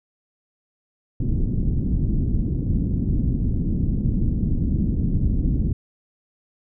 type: low-pass noise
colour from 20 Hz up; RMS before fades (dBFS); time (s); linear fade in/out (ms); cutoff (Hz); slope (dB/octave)
pink; -21; 1.2-5.73; 5; 260; 24
effects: none